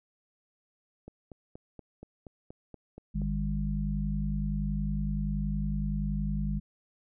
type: click train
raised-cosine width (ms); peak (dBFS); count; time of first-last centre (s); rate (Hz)
2; -31; 10; 1.08-3.218; 4.21
type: harmonic tone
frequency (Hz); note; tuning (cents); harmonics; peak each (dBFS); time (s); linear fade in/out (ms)
50.7; G#1; -41; 1 / 3 / 4; -31 / -33 / -33; 3.14-6.6; 20
effects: none